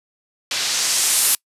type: noise with low-pass filter sweep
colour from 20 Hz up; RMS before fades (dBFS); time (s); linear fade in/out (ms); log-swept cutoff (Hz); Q
blue; -19; 0.51-1.35; 2; 4300 to 12000; 1.1
effects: noise-tail reverb RT60 0.1 s tail -26 dB re dry + resampled to 32000 Hz